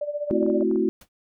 sine tone with tremolo, 587.3 Hz, D5, in tune, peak -23 dBFS, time 0.01-0.63 s, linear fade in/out 5 ms, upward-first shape sine, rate 15 Hz, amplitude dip 75%
clicks, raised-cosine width 1 ms, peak -28 dBFS, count 7, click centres 0.303 / 0.429 / 0.464 / 0.5 / 0.609 / 0.713 / 0.759 s
sine chord, F# half-diminished seventh, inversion first, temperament equal, 220 / 261.6 / 329.6 / 370 Hz, A3 / C4 / E4 / F#4, 0 / 0 / 0 / 0 cents, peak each -26 / -28 / -24 / -23 dBFS, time 0.31-0.89 s, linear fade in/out 0 ms
pink noise with exponential decay, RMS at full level -41 dBFS, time 1.01-1.09 s, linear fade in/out 5 ms, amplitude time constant 16 ms
effects none

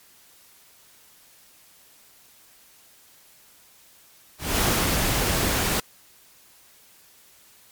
pink noise with ADSR envelope, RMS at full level -21 dBFS, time 4.38-5.8 s, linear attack 220 ms, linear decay 250 ms, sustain -2 dB, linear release 3 ms, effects white hiss -54 dBFS RMS until 7.71 s + MP3 96 kbps

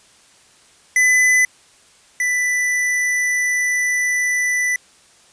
square tone pair in turn, 2005 / 1985.4 Hz, B6 / B6, +26 / +9 cents, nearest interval unison, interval 17 cents, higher first, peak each -12 / -17 dBFS, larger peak first, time 0.96-1.45 / 2.2-4.76 s, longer second, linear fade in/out 2 ms, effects white hiss -51 dBFS RMS until 5.32 s + resampled to 22050 Hz

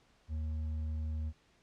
sine tone with hard clipping, 77.78 Hz, D#2, in tune, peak -35 dBFS, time 0.28-1.33 s, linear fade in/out 50 ms, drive 4 dB, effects pink hiss -68 dBFS RMS until 1.62 s + low-pass 6000 Hz 12 dB/octave

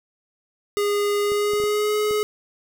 square tone with pitch glide, 410 to 422.3 Hz, G#4 to G#4, -22 to +29 cents, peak -20 dBFS, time 0.77-2.23 s, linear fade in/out 0 ms, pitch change +51 cents, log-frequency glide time 1.21-1.96 s
clicks, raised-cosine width 2 ms, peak -23 dBFS, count 5, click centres 1.319 / 1.535 / 1.601 / 1.638 / 2.11 s
effects none

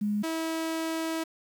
sine / sawtooth tone pair in turn, 207.7 / 324 Hz, G#3 / E4, 0 / -30 cents, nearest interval minor sixth, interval 770 cents, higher second, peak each -25 dBFS, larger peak neither, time 0.01-0.23 / 0.23-1.24 s, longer second, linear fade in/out 10 ms, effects 9-bit

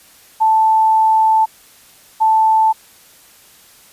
sine tone pair in turn, 880 / 880 Hz, A5 / A5, 0 / 0 cents, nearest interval unison, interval 0 cents, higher neither, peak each -9 dBFS, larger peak neither, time 0.4-1.46 / 2.2-2.73 s, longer first, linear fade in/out 20 ms, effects white hiss -46 dBFS RMS until 3.92 s + resampled to 32000 Hz

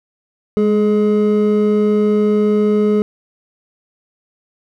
triangle tone pair together, 207.7 / 422.5 Hz, G#3 / G#4, 0 / +30 cents, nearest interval octave, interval 1230 cents, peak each -12 dBFS, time 0.57-3.02 s, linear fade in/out 0 ms, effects none

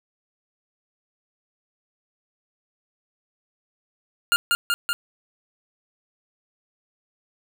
25% pulse tone with echo, 1406 Hz, F6, 11 cents sharp, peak -12 dBFS, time 4.32-4.36 s, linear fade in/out 0 ms, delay 190 ms, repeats 3, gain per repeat -2 dB, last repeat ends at 4.93 s, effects none

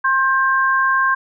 sine tone pair together, 1065 / 1583.3 Hz, C6 / G6, +30 / +17 cents, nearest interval perfect fifth, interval 687 cents, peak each -16 dBFS, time 0.04-1.15 s, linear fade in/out 10 ms, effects none

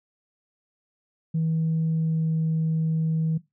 sine tone with pitch glide, 161.2 to 160.18 Hz, E3 to E3, -38 to -49 cents, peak -20 dBFS, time 1.34-3.38 s, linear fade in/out 10 ms, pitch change -11 cents, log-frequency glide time 1.86-2.31 s, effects noise-tail reverb RT60 0.2 s tail -18 dB re dry + tanh soft clip ceiling -18 dBFS

